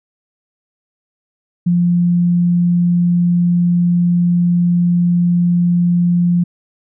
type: tone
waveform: sine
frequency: 174.61 Hz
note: F3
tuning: in tune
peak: -10 dBFS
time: 1.66-6.44 s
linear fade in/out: 10 ms
effects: none